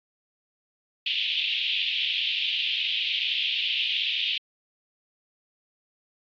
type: band-pass noise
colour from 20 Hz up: white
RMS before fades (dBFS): -27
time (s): 1.06-4.38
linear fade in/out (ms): 5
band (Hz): 2600 to 3500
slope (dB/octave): 48
effects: AAC 48 kbps